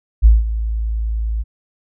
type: tone with ADSR envelope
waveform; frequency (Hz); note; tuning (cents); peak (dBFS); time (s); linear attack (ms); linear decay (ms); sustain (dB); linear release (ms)
sine; 55; A1; 0; -3; 0.22-1.44; 33; 180; -14; 30
effects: none